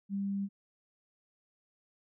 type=tone; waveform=sine; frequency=198.2 Hz; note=G3; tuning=19 cents sharp; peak=-31 dBFS; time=0.09-0.49 s; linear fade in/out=50 ms; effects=none